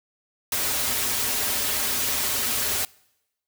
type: noise with comb filter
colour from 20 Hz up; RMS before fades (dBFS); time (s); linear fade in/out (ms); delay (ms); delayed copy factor
white; -25; 0.52-2.85; 2; 5.9; -0.95
effects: noise-tail reverb RT60 0.9 s tail -25 dB re dry